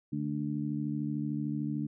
harmonic tone, 73.4 Hz, D2, in tune, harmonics 2 / 3 / 4, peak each -35 / -35 / -35 dBFS, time 0.12-1.87 s, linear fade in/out 10 ms, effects none

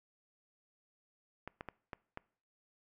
clicks, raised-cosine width 0.5 ms, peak -27 dBFS, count 5, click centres 1.476 / 1.609 / 1.687 / 1.932 / 2.174 s, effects noise-tail reverb RT60 0.5 s tail -23 dB re dry

